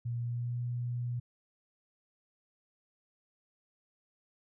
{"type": "tone with pitch glide", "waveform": "sine", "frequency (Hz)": [118.9, 121.4], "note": ["A#2", "B2"], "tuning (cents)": [35, -29], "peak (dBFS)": -32, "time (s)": [0.05, 1.2], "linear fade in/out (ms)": 10, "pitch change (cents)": 36, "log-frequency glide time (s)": [0.18, 0.59], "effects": []}